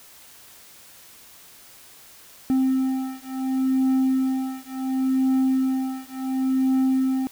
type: beating tone pair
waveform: triangle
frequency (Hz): 262.2 / 262.9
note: C4 / C4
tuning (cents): +4 / +8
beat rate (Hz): 0.7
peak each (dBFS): -21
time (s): 2.5-7.27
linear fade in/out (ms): 0
effects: white hiss -48 dBFS RMS until 7.31 s